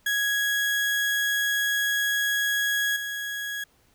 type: tone with level steps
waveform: 35% pulse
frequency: 1661.2 Hz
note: G#6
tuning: in tune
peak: -21 / -28 dBFS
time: 0.06-3.64 s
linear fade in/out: 5 ms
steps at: 2.96 s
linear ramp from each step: 5 ms
effects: pink hiss -63 dBFS RMS until 3.94 s